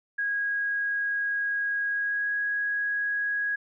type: tone with pitch glide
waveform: sine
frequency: 1645 to 1657.4 Hz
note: G#6 to G#6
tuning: -17 to -4 cents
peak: -25 dBFS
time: 0.18-3.56 s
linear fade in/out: 10 ms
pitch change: +13 cents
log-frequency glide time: 1.89-2.31 s
effects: none